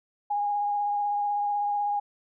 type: tone with vibrato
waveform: sine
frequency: 821 Hz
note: G#5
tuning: 20 cents flat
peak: -24 dBFS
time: 0.3-2 s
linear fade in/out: 10 ms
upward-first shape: triangle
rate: 16 Hz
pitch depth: 18 cents each way
effects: none